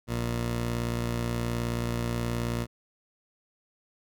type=tone pair together; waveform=15% pulse; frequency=58.8 / 117.6 Hz; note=A#1 / A#2; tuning=+16 / +16 cents; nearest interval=octave; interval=1200 cents; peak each=-26 dBFS; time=0.07-2.67 s; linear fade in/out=50 ms; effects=none